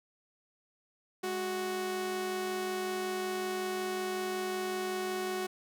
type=tone pair together; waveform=sawtooth; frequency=207.7 / 370 Hz; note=G#3 / F#4; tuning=0 / 0 cents; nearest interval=minor seventh; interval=1000 cents; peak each=-38 / -29 dBFS; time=1.23-5.47 s; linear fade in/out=10 ms; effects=none